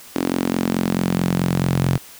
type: tone with high-pass filter sweep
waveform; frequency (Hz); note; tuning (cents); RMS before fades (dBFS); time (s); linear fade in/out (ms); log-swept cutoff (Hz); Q
sawtooth; 44.6; F1; +37; -20; 0.15-1.98; 10; 280 to 130; 3.1
effects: white hiss -42 dBFS RMS until 2.19 s